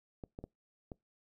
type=clicks; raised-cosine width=2 ms; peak=-30 dBFS; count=4; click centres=0.238 / 0.389 / 0.44 / 0.918 s; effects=noise-tail reverb RT60 0.2 s tail -25 dB re dry